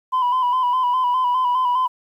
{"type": "tone with vibrato", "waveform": "sine", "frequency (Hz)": 1001, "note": "B5", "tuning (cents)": 23, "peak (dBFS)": -14, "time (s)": [0.12, 1.88], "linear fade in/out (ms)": 20, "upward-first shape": "square", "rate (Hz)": 4.9, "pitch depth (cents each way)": 39, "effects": ["tanh soft clip ceiling -14 dBFS", "9-bit"]}